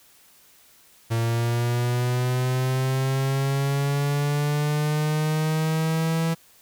45% pulse linear sweep, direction up, 114.2 to 164.81 Hz, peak -21 dBFS, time 1.1-6.35 s, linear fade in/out 20 ms, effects white hiss -55 dBFS RMS until 6.61 s

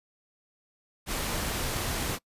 pink noise, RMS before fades -31 dBFS, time 1.06-2.19 s, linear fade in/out 50 ms, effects noise-tail reverb RT60 0.1 s tail -25 dB re dry + resampled to 32000 Hz

